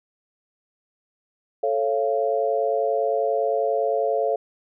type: chord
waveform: sine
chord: A augmented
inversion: none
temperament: just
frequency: 440 / 550 / 687.5 Hz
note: A4 / C#5 / E#5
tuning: 0 / -14 / -27 cents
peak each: -24 dBFS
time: 1.63-4.36 s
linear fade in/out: 5 ms
effects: none